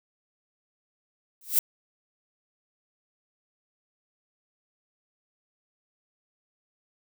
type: noise with exponential growth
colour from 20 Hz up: violet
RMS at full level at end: -17 dBFS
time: 1.41-1.59 s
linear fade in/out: 2 ms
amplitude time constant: 37 ms
effects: none